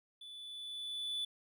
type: tone with level ramp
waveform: triangle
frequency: 3475 Hz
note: A7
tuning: 22 cents flat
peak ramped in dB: -47 to -33 dBFS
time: 0.21-1.25 s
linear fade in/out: 5 ms
effects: none